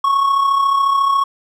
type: tone with amplitude modulation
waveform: triangle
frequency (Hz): 1104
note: C#6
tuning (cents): -7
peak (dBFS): -8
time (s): 0.04-1.24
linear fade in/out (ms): 5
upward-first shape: sine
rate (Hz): 34.1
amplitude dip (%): 50
effects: none